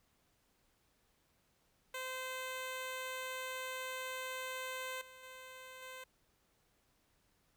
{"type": "tone with level steps", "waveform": "10% pulse", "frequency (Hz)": 516, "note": "C5", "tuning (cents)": -24, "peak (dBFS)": [-32, -46, -42, -39], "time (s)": [1.94, 6.04], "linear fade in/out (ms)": 5, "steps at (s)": [5.01, 5.23, 5.82], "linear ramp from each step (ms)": 5, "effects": ["pink hiss -75 dBFS RMS until 7.56 s"]}